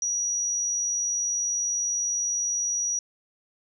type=tone; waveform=sine; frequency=5800 Hz; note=F#8; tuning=35 cents flat; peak=-24 dBFS; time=0.02-2.99 s; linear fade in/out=2 ms; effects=none